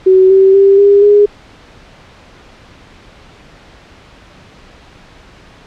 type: tone with pitch steps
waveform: sine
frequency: 376.2 / 384.8 / 393.5 / 402.5 / 411.7 Hz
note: F#4 / G4 / G4 / G4 / G#4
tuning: +29 / -32 / +7 / +46 / -15 cents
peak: -3 dBFS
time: 0.06-1.26 s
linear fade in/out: 10 ms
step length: 240 ms
effects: pink hiss -40 dBFS RMS until 5.66 s + low-pass 4000 Hz 12 dB/octave